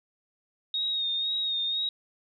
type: tone with vibrato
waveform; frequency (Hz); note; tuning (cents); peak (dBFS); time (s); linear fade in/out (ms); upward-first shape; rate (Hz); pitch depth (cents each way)
sine; 3729; A#7; 0; -26; 0.74-1.89; 2; sine; 2; 40
effects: none